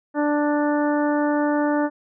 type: harmonic tone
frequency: 294.6 Hz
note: D4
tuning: 6 cents sharp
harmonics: 1 / 2 / 3 / 4 / 5 / 6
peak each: -20 / -24 / -27 / -33 / -32 / -35 dBFS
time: 0.14-1.9 s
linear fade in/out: 50 ms
effects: none